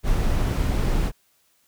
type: noise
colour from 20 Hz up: brown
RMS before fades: -21 dBFS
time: 0.03-1.12 s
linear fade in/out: 50 ms
effects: white hiss -64 dBFS RMS until 1.67 s